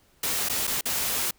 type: noise with dropouts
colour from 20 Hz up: white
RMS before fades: -27 dBFS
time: 0.23-1.31 s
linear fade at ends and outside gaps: 5 ms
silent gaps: 0.488-0.496 / 0.67-0.675 / 0.811-0.855 s
effects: pink hiss -62 dBFS RMS until 1.38 s